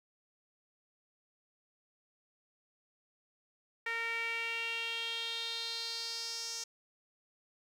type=tone with band-pass filter sweep; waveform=sawtooth; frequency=460 Hz; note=A#4; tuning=23 cents flat; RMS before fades=-38 dBFS; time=3.86-6.64 s; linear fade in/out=5 ms; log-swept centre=2000 to 5900 Hz; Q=4.6; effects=11-bit